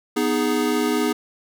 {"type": "chord", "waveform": "square", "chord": "G# minor", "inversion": "first", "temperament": "equal", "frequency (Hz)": [246.9, 311.1, 415.3], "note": ["B3", "D#4", "G#4"], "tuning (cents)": [0, 0, 0], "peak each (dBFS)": -24, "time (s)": [0.16, 1.13], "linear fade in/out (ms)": 10, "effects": []}